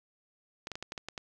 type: clicks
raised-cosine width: 0.2 ms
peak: -21 dBFS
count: 8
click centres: 0.671 / 0.717 / 0.755 / 0.826 / 0.921 / 0.978 / 1.086 / 1.178 s
effects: none